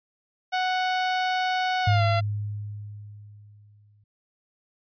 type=tone with pitch glide; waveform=sawtooth; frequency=740 to 682.5 Hz; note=F#5 to F5; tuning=0 to -40 cents; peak=-19 dBFS; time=0.52-2.21 s; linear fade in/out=20 ms; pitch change=-140 cents; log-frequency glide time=1.83-2.03 s
type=tone with exponential decay; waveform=sine; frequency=103.83 Hz; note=G#2; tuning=in tune; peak=-17 dBFS; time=1.87-4.04 s; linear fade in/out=5 ms; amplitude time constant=470 ms
effects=resampled to 11025 Hz